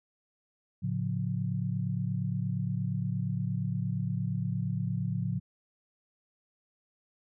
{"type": "chord", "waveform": "sine", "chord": "A augmented", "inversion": "none", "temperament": "equal with one note detuned", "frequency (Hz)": [110, 138.59, 178.49], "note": ["A2", "C#3", "E#3"], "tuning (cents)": [0, 0, 38], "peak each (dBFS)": -33, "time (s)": [0.82, 5.4], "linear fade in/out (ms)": 20, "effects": []}